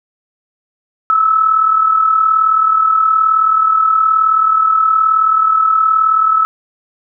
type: tone with amplitude modulation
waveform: sine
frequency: 1302 Hz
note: E6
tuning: 22 cents flat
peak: -6 dBFS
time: 1.1-6.45 s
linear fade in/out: 0 ms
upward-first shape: sine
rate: 38.9 Hz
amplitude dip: 55%
effects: none